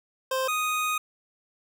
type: tone pair in turn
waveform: 25% pulse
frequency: 523.3 / 1244.6 Hz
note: C5 / D#6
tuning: 0 / 0 cents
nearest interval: octave + minor third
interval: 1500 cents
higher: second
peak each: -21 dBFS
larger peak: neither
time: 0.31-0.48 / 0.48-0.98 s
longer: second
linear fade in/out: 5 ms
effects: none